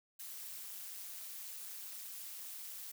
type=noise with amplitude modulation; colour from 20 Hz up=blue; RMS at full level=-44 dBFS; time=0.19-2.92 s; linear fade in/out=10 ms; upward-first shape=sine; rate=199 Hz; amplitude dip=70%; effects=none